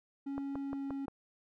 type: tone with pitch glide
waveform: triangle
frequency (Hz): 277.2 to 275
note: C#4 to C#4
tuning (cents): 0 to -14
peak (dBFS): -34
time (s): 0.26-1.06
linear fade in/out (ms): 10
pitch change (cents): -14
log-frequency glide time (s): 0.58-0.94
type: click train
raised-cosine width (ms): 1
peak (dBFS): -27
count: 5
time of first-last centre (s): 0.38-1.082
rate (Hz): 5.7
effects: none